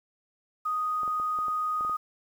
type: tone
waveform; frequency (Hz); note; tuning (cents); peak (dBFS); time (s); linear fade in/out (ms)
sine; 1244.5; D#6; 0; -26; 0.65-1.97; 10
type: clicks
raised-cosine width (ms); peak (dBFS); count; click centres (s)
1; -29; 8; 1.033 / 1.078 / 1.199 / 1.388 / 1.483 / 1.809 / 1.849 / 1.896
effects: 9-bit